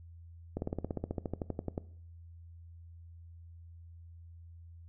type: slowing click train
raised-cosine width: 2 ms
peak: -21 dBFS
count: 18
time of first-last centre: 0.57-1.779 s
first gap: 51 ms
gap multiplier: 1.04
effects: noise-tail reverb RT60 0.6 s tail -19 dB re dry + added 84 Hz sine -49 dBFS peak until 4.88 s